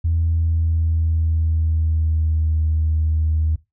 sine tone with pitch glide, 82.5 to 78.55 Hz, E2 to D#2, +2 to +17 cents, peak -15 dBFS, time 0.04-3.56 s, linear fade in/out 10 ms, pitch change -85 cents, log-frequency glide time 0.14-2.61 s, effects noise-tail reverb RT60 0.2 s tail -18 dB re dry + tanh soft clip ceiling -11 dBFS

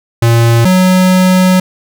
square tone pair in turn, 116.4 / 184.77 Hz, A#2 / F#3, -2 / -2 cents, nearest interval minor sixth, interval 800 cents, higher second, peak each -6 dBFS, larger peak neither, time 0.22-0.65 / 0.65-1.6 s, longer second, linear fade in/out 5 ms, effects none

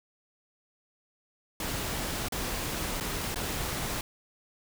pink noise with dropouts, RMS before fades -33 dBFS, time 1.6-4.01 s, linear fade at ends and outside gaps 2 ms, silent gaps 2.285-2.322 / 3.001-3.008 / 3.345-3.358 s, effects none

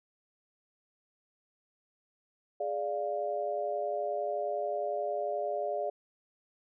sine chord, D diminished, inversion second, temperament equal, 415.3 / 587.3 / 698.5 Hz, Ab4 / D5 / F5, 0 / 0 / 0 cents, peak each -37 / -33 / -35 dBFS, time 2.6-5.9 s, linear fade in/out 5 ms, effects none

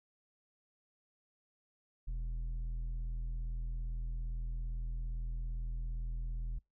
square tone with low-pass filter, 41.2 Hz, E1, in tune, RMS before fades -38 dBFS, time 2.07-6.59 s, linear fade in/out 10 ms, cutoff 92 Hz, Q 0.96, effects noise-tail reverb RT60 0.2 s tail -26 dB re dry

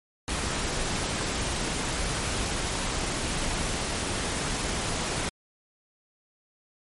pink noise, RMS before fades -29 dBFS, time 0.28-5.29 s, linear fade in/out 0 ms, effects MP3 48 kbps

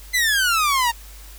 sawtooth exponential sweep, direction down, 2058 to 913 Hz, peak -13 dBFS, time 0.13-0.92 s, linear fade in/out 20 ms, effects added 50 Hz sine -39 dBFS peak until 1.38 s + white hiss -45 dBFS RMS until 1.38 s

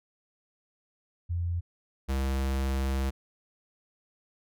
sine / square tone pair in turn, 86.4 / 66.93 Hz, F2 / C2, -18 / +40 cents, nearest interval major third, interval 442 cents, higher first, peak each -27 dBFS, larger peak neither, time 1.29-1.61 / 2.08-3.11 s, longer second, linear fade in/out 20 ms, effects none

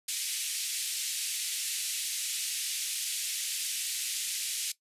white band-pass noise, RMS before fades -34 dBFS, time 0.08-4.72 s, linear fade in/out 5 ms, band 2400 to 11000 Hz, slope 24 dB/octave, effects noise-tail reverb RT60 0.1 s tail -17 dB re dry + resampled to 32000 Hz

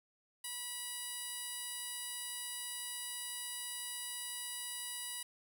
15% pulse tone with band-pass filter, 974 Hz, B5, 24 cents flat, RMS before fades -43 dBFS, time 0.44-5.23 s, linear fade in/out 5 ms, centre 11000 Hz, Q 0.98, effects none

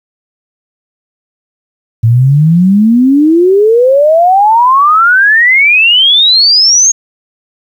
sine exponential sweep, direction up, 110 to 6645 Hz, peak -3 dBFS, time 2.03-6.92 s, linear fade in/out 10 ms, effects 7-bit

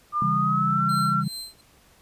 sine tone with pitch glide, 1202 to 1357 Hz, D6 to E6, +40 to +50 cents, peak -21 dBFS, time 0.12-1.24 s, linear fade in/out 50 ms, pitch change +210 cents, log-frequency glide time 0.25-0.85 s
sine chord, C# diminished, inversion none, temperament just, 138.59 / 166.31 / 199.57 Hz, C#3 / E3 / G3, 0 / +16 / +31 cents, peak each -28 dBFS, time 0.22-1.28 s, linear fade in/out 2 ms
sawtooth tone with tremolo, 4114 Hz, C8, 30 cents flat, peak -29 dBFS, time 0.89-1.61 s, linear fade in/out 2 ms, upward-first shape sine, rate 2.6 Hz, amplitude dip 100%
effects pink hiss -57 dBFS RMS until 2.01 s + resampled to 32000 Hz

